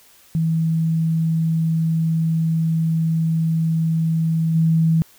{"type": "tone with level steps", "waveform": "sine", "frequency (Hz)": 162.3, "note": "E3", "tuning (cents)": -27, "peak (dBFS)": [-16, -13], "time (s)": [0.35, 5.02], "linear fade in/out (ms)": 0, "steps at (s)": 4.54, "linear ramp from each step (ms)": 20, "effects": ["white hiss -51 dBFS RMS until 5.18 s"]}